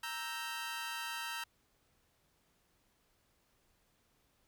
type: chord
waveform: 20% pulse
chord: E diminished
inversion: second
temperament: equal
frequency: 932.3 / 1318.5 / 1568 Hz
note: Bb5 / E6 / G6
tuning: 0 / 0 / 0 cents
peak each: -38 / -39 / -39 dBFS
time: 0.03-1.44 s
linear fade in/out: 5 ms
effects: pink hiss -74 dBFS RMS until 4.47 s